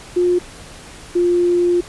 sine tone pair in turn, 355.6 / 351.1 Hz, F4 / F4, +31 / +9 cents, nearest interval unison, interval 22 cents, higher first, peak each -12 dBFS, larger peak neither, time 0.16-0.39 / 1.15-1.81 s, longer second, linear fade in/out 10 ms, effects pink hiss -38 dBFS RMS until 1.88 s + resampled to 24000 Hz

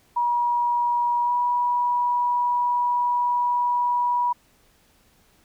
sine tone with pitch glide, 960 to 971.7 Hz, B5 to B5, -49 to -28 cents, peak -19 dBFS, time 0.16-4.33 s, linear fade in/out 10 ms, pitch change +21 cents, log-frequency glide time 1.24-1.31 s, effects pink hiss -60 dBFS RMS until 5.44 s

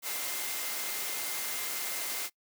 sine tone in noise, 2093 Hz, C7, in tune, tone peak -45 dBFS, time 0.02-2.3 s, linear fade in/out 50 ms, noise white, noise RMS -35 dBFS, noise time 0.02-2.3 s, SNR -13 dB, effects noise-tail reverb RT60 0.1 s tail -22 dB re dry + high-pass 300 Hz 12 dB/octave

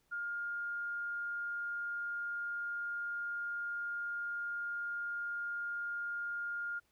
sine tone, 1412 Hz, F6, 19 cents sharp, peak -36 dBFS, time 0.11-6.8 s, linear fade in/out 20 ms, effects pink hiss -75 dBFS RMS until 6.91 s

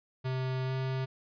square tone with pitch glide, 130 to 131.43 Hz, C3 to C3, -11 to +8 cents, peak -31 dBFS, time 0.24-1.06 s, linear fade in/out 20 ms, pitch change +19 cents, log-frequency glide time 0.65-0.72 s, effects resampled to 11025 Hz

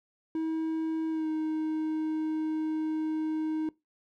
triangle tone with pitch glide, 320.4 to 313.1 Hz, E4 to D#4, -49 to +11 cents, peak -26 dBFS, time 0.35-3.69 s, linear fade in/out 2 ms, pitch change -40 cents, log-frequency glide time 1.1-1.28 s, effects noise-tail reverb RT60 0.2 s tail -21 dB re dry

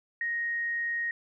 sine tone, 1871 Hz, A#6, 6 cents sharp, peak -28 dBFS, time 0.21-1.11 s, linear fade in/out 2 ms, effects none

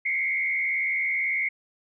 sine tone with frequency modulation, 2149 Hz, C7, 46 cents sharp, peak -23 dBFS, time 0.05-1.49 s, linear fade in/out 10 ms, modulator 78.1 Hz, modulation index 1.3, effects none

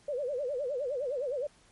sine tone with vibrato, 537 Hz, C5, 45 cents sharp, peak -30 dBFS, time 0.08-1.47 s, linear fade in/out 5 ms, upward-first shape sine, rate 9.7 Hz, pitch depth 190 cents each way, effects pink hiss -62 dBFS RMS until 1.71 s + MP3 48 kbps

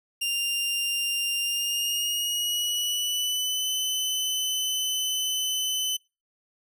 sawtooth tone with pitch glide, 2794 to 3029 Hz, F7 to F#7, 0 to +40 cents, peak -22 dBFS, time 0.21-5.97 s, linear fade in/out 10 ms, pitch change +140 cents, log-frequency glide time 1.43-3.7 s, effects noise-tail reverb RT60 0.3 s tail -25 dB re dry

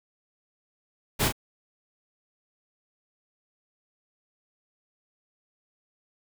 pink noise with echo, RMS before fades -24 dBFS, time 1.19-1.29 s, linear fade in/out 20 ms, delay 35 ms, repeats 1, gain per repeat -5 dB, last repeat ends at 1.325 s, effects none

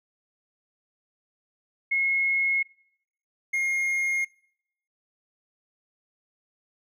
sine / triangle tone pair in turn, 2168 / 2139 Hz, C#7 / C7, -39 / +38 cents, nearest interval unison, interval 23 cents, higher first, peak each -21 dBFS, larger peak neither, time 1.91-2.63 / 3.53-4.25 s, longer neither, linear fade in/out 10 ms, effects noise-tail reverb RT60 0.7 s tail -23 dB re dry

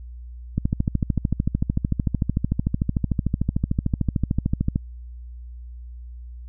click train, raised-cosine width 5 ms, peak -8 dBFS, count 57, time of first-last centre 0.58-4.759 s, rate 13.4 Hz, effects added 60 Hz sine -35 dBFS peak until 6.48 s

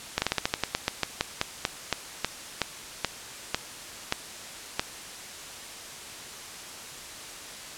slowing click train, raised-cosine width 0.2 ms, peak -6 dBFS, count 21, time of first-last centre 0.18-4.795 s, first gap 40 ms, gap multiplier 1.16, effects white hiss -41 dBFS RMS until 7.77 s + low-pass 9000 Hz 12 dB/octave

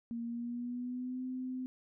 sine tone with pitch glide, 233.4 to 256 Hz, A#3 to C4, +2 to -38 cents, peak -36 dBFS, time 0.11-1.66 s, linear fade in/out 0 ms, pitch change +160 cents, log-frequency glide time 0.23-1.23 s, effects none

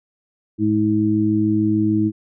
harmonic tone, 106.7 Hz, G#2, 47 cents sharp, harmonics 1 / 2 / 3, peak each -23 / -20 / -17 dBFS, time 0.58-2.12 s, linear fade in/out 50 ms, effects none

